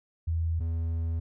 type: tone pair in turn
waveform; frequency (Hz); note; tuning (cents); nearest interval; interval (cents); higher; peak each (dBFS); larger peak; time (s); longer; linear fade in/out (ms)
sine / triangle; 82.41 / 82.41; E2 / E2; 0 / 0; unison; 0; neither; -25 / -25; neither; 0.27-0.6 / 0.6-1.2; second; 10
effects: none